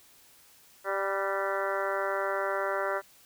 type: harmonic tone with a mistuned harmonic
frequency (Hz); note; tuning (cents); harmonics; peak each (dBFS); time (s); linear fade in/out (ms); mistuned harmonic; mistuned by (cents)
196; G3; 0; 2 / 3 / 4 / 5 / 6 / 7 / 8 / 9 / 10; -35 / -32 / -39 / -37 / -38 / -35 / -39 / -40 / -42; 0.84-3.02; 50; 8; -48
effects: white hiss -58 dBFS RMS until 3.25 s